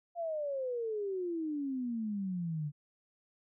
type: exponential sweep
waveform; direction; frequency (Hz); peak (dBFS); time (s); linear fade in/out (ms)
sine; down; 698.5 to 143.9; -33; 0.15-2.72; 50
effects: none